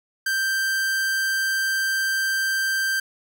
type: tone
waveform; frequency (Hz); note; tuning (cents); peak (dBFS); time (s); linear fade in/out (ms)
45% pulse; 1569; G6; +1; -21; 0.26-3; 5
effects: none